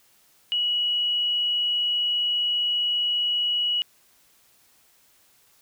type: tone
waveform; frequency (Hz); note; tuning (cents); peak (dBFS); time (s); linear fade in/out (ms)
sine; 2925; F#7; -21; -21; 0.52-3.82; 0
effects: white hiss -60 dBFS RMS until 5.61 s